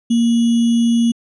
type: tone with sample-and-hold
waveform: sine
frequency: 233.1 Hz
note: A#3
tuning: in tune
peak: -11 dBFS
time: 0.1-1.12 s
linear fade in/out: 10 ms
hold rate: 3150 Hz
effects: resampled to 24000 Hz